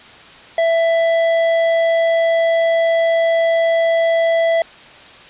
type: tone with tanh clipping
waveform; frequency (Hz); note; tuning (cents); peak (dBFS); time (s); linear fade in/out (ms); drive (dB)
sine; 663; E5; +10; -14; 0.58-4.62; 2; 11
effects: white hiss -40 dBFS RMS until 5.29 s + resampled to 8000 Hz